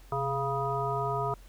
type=harmonic tone with a mistuned harmonic; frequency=138.59 Hz; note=C#3; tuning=in tune; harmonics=1 / 3 / 5 / 7 / 9; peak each=-34 / -34 / -34 / -34 / -34 dBFS; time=0.12-1.34 s; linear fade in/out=2 ms; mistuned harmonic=1; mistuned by=-110 cents; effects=added 44 Hz sine -49 dBFS peak until 1.48 s + pink hiss -59 dBFS RMS until 1.48 s